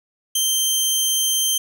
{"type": "tone", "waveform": "15% pulse", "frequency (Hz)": 3136, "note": "G7", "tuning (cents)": 0, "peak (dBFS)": -10, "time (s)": [0.35, 1.58], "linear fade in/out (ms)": 5, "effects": []}